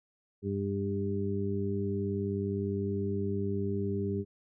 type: harmonic tone with a mistuned harmonic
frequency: 99.5 Hz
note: G2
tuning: 26 cents sharp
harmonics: 1 / 2 / 3 / 4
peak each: -34 / -34 / -39 / -34 dBFS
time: 0.42-4.25 s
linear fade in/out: 50 ms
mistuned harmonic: 1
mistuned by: -17 cents
effects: none